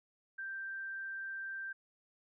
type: tone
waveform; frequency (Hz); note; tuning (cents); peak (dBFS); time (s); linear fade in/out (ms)
sine; 1571; G6; +3; -39; 0.38-1.73; 10
effects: none